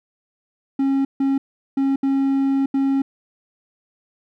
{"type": "tone bursts at uneven times", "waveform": "triangle", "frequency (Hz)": 272.3, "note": "C#4", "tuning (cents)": -31, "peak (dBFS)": -14, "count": 5, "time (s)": [[0.79, 1.05], [1.2, 1.38], [1.77, 1.96], [2.03, 2.66], [2.74, 3.02]], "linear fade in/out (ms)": 5, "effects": []}